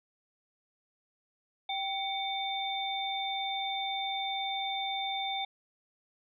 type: tone cluster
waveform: sine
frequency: 780 / 2246 / 3581 Hz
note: G5 / C#7 / A7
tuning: -9 / +22 / +30 cents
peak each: -34 / -40 / -35 dBFS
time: 1.69-5.45 s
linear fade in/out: 5 ms
effects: none